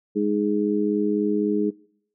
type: harmonic tone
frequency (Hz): 103.83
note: G#2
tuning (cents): 0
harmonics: 2 / 3 / 4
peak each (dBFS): -24 / -24 / -24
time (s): 0.15-1.71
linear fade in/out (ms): 20
effects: noise-tail reverb RT60 0.7 s tail -24 dB re dry